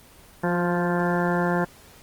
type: harmonic tone with a mistuned harmonic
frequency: 175 Hz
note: F3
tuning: 4 cents sharp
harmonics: 1 / 2 / 3 / 4 / 5 / 6 / 8 / 9 / 10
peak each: -24 / -27 / -29 / -30 / -31 / -32 / -33 / -34 / -34 dBFS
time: 0.43-1.65 s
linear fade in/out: 10 ms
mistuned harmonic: 2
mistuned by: +18 cents
effects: pink hiss -50 dBFS RMS until 2.02 s + Opus 24 kbps